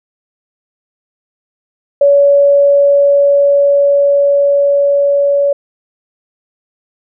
sine tone with level ramp, 566 Hz, C#5, 36 cents sharp, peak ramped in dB -4 to -8 dBFS, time 2.01-5.53 s, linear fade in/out 5 ms, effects none

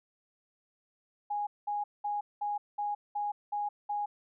sine tone bursts, 826 Hz, G#5, 10 cents flat, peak -30 dBFS, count 8, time 1.3-4.06 s, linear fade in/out 10 ms, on 170 ms, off 200 ms, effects none

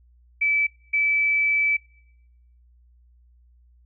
sine tone bursts at uneven times, 2308 Hz, D7, 31 cents flat, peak -18 dBFS, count 2, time 0.41-0.67 / 0.93-1.77 s, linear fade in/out 10 ms, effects noise-tail reverb RT60 0.9 s tail -25 dB re dry + added 60 Hz sine -53 dBFS peak until 3.85 s

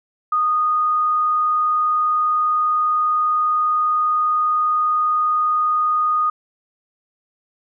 sine tone, 1235 Hz, D#6, 13 cents flat, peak -15 dBFS, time 0.32-6.3 s, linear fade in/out 5 ms, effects none

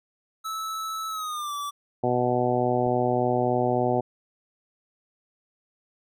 square tone with pitch glide, 1307 to 1157.7 Hz, E6 to D6, -15 to -25 cents, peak -30 dBFS, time 0.44-1.71 s, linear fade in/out 20 ms, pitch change -210 cents, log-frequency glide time 1.1-1.54 s
harmonic tone, 123.47 Hz, B2, in tune, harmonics 1 / 2 / 3 / 4 / 5 / 6 / 7, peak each -30 / -29 / -27 / -29 / -28 / -27 / -33 dBFS, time 2.03-4.01 s, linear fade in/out 10 ms
click, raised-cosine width 3 ms, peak -29 dBFS, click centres 2.868 s
effects none

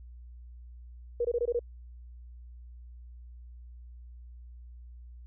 sine tone bursts, 477.7 Hz, A#4, 42 cents sharp, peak -25 dBFS, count 6, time 1.2-1.593 s, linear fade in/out 5 ms, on 48 ms, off 21 ms, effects added 60 Hz sine -45 dBFS peak until 5.26 s

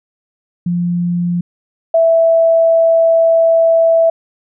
sine tone pair in turn, 174.61 / 659.2 Hz, F3 / E5, 0 / 0 cents, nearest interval octave + major seventh, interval 2300 cents, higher second, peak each -13 / -7 dBFS, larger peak second, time 0.66-1.41 / 1.94-4.1 s, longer second, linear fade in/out 5 ms, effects none

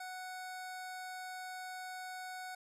25% pulse tone, 740 Hz, F#5, in tune, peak -39 dBFS, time 0-2.55 s, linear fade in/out 5 ms, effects resampled to 32000 Hz

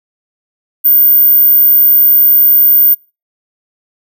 sine tone, 14470 Hz, A9, 47 cents sharp, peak -4 dBFS, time 0.84-2.95 s, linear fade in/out 20 ms, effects noise-tail reverb RT60 0.3 s tail -26 dB re dry

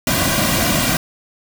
pink noise with comb filter, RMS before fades -17 dBFS, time 0.07-0.97 s, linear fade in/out 2 ms, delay 2.3 ms, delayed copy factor -0.85, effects none

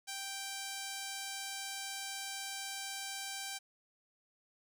5% pulse tone, 784 Hz, G5, in tune, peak -28 dBFS, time 0.07-3.59 s, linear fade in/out 20 ms, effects none

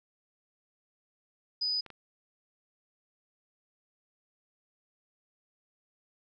sine tone, 4978 Hz, D#8, in tune, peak -28 dBFS, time 1.61-1.81 s, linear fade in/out 10 ms
clicks, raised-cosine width 0.3 ms, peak -31 dBFS, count 2, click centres 1.863 / 1.903 s
effects none

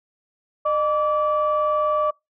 sine tone pair together, 608 / 1156.4 Hz, D#5 / D6, -40 / -27 cents, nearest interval major seventh, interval 1113 cents, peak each -20 dBFS, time 0.65-2.11 s, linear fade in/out 10 ms, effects noise-tail reverb RT60 0.2 s tail -26 dB re dry + tanh soft clip ceiling -11 dBFS

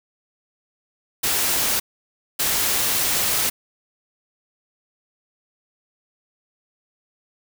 white noise bursts at uneven times, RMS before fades -21 dBFS, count 2, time 1.23-1.8 / 2.39-3.5 s, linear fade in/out 10 ms, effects none

